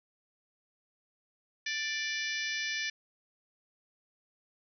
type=harmonic tone with a mistuned harmonic; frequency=588 Hz; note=D5; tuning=2 cents sharp; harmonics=3 / 4 / 5 / 6 / 7 / 8 / 9 / 10; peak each=-36 / -37 / -43 / -42 / -45 / -45 / -42 / -44 dBFS; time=1.66-2.9 s; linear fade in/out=5 ms; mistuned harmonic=9; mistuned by=-16 cents; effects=none